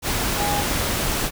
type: tone in noise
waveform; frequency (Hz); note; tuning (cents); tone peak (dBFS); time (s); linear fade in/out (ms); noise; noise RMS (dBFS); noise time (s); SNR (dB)
sine; 820; G#5; -22; -23; 0.36-0.64; 50; pink; -23; 0.02-1.31; -3
effects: none